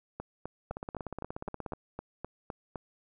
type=two click trains; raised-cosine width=1 ms; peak=-23 / -23 dBFS; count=11 / 18; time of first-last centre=0.2-2.758 / 0.71-1.722 s; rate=3.91 / 16.8 Hz; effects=none